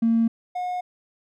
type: tone pair in turn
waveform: triangle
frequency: 228.4 / 723 Hz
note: A#3 / F#5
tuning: -35 / -40 cents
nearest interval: octave + minor sixth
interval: 1995 cents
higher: second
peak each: -13 / -23 dBFS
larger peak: first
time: 0.02-0.28 / 0.55-0.81 s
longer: neither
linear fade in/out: 10 ms
effects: tanh soft clip ceiling -14 dBFS